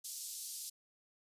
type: band-pass noise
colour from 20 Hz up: white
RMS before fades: -45 dBFS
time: 0.04-0.7 s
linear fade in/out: 10 ms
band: 4300 to 12000 Hz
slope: 24 dB/octave
effects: resampled to 32000 Hz